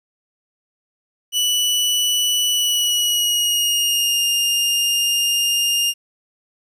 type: tone with pitch glide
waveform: sawtooth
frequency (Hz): 2960 to 2818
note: F#7 to F7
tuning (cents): 0 to +15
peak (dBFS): -13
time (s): 1.32-5.94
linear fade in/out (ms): 50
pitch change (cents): -85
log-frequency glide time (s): 2.52-4.25
effects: resampled to 32000 Hz + 9-bit